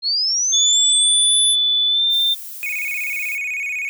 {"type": "linear sweep", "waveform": "sine", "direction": "up", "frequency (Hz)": [4171, 10800], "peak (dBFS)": -16, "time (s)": [0.02, 1.56], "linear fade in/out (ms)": 50}
{"type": "tone with pitch glide", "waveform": "sine", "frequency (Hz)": [3482, 3584], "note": ["A7", "A7"], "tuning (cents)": [-19, 31], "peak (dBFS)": -14, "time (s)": [0.52, 2.35], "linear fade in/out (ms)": 20, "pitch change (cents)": 50, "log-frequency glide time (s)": [1.88, 2.03]}
{"type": "noise", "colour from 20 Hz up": "violet", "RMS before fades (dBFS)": -33, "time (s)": [2.09, 3.39], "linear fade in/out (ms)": 50}
{"type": "tone with vibrato", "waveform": "triangle", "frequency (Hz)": 2349, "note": "D7", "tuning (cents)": 0, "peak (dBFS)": -20, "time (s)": [2.63, 3.89], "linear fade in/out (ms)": 0, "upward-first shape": "square", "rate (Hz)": 16, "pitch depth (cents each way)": 98}
{"effects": []}